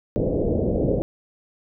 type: low-pass noise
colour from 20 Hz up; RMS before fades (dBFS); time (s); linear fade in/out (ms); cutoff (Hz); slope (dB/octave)
white; -22; 0.16-1.02; 0; 570; 48
effects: none